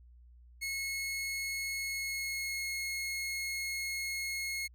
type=tone with pitch glide; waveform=sawtooth; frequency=2179 to 2164 Hz; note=C#7 to C#7; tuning=-30 to -42 cents; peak=-31 dBFS; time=0.61-4.68 s; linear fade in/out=20 ms; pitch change=-12 cents; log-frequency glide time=1.79-2.69 s; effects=added 60 Hz sine -54 dBFS peak until 4.74 s